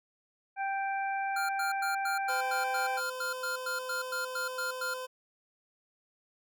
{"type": "harmonic tone", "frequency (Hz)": 784, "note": "G5", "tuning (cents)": 0, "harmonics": [1, 2, 3], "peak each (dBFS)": [-31, -37, -41], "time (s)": [0.56, 3.01], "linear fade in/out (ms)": 50}
{"type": "tone bursts", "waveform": "square", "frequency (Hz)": 1400, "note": "F6", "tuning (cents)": 4, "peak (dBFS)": -33, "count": 16, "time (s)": [1.36, 4.94], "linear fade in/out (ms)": 5, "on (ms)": 130, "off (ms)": 100}
{"type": "tone", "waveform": "25% pulse", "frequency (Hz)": 511, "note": "C5", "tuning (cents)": -41, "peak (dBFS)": -33, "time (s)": [2.28, 5.07], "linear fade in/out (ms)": 20}
{"effects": []}